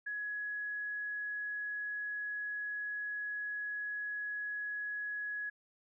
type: tone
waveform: sine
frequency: 1679 Hz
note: G#6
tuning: 18 cents sharp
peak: -36 dBFS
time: 0.06-5.5 s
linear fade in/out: 10 ms
effects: none